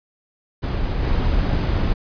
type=noise with level steps; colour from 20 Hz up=brown; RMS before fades=-22 / -19 dBFS; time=0.62-1.94 s; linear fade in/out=20 ms; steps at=1.02 s; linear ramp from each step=20 ms; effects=resampled to 11025 Hz